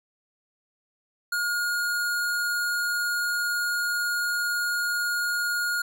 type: tone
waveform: square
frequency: 1431 Hz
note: F6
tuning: 42 cents sharp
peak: -25 dBFS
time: 1.32-5.82 s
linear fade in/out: 5 ms
effects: none